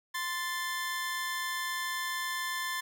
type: tone pair together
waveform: sawtooth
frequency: 1044.1 / 1756 Hz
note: C6 / A6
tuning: -4 / -4 cents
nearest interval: major sixth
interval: 900 cents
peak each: -32 / -31 dBFS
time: 0.14-2.81 s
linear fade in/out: 10 ms
effects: none